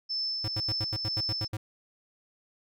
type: tone with tremolo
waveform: sine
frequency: 5274 Hz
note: E8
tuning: in tune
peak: -28 dBFS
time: 0.09-1.48 s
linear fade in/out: 20 ms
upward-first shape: sine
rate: 2 Hz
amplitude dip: 35%
type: tone bursts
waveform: square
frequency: 106.9 Hz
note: A2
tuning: 49 cents flat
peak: -31 dBFS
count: 10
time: 0.44-1.57 s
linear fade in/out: 5 ms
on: 41 ms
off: 80 ms
effects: none